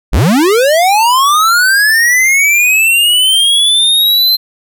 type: linear sweep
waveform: square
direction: up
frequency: 30.1 to 4125 Hz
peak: -7 dBFS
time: 0.12-4.37 s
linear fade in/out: 20 ms
effects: none